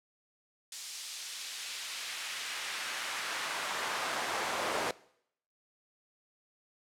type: noise with high-pass filter sweep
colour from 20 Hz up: brown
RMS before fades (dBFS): -37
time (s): 0.72-4.91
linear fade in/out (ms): 2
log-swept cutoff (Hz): 5300 to 620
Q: 0.88
effects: noise-tail reverb RT60 0.7 s tail -21 dB re dry + low-pass 11000 Hz 12 dB/octave